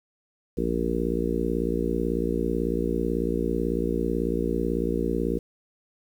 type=harmonic tone; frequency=58.1 Hz; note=A#1; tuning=5 cents flat; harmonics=1 / 3 / 4 / 5 / 6 / 7 / 8; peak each=-31 / -31 / -31 / -31 / -31 / -31 / -31 dBFS; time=0.57-5.39 s; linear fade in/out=10 ms; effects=9-bit